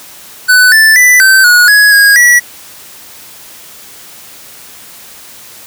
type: tone with pitch steps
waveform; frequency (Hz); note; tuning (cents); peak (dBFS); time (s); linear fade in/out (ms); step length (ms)
square; 1498 / 1761 / 1987 / 1545 / 1455 / 1674 / 1641 / 1938; F#6 / A6 / B6 / G6 / F#6 / G#6 / G#6 / B6; +21 / +1 / +10 / -26 / -29 / +13 / -21 / -33; -3; 0.48-2.4; 20; 240
effects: white hiss -33 dBFS RMS until 5.66 s + high-pass 60 Hz 12 dB/octave